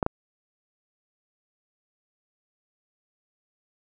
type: clicks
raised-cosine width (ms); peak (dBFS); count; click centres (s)
1; -9; 2; 0.028 / 0.064
effects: none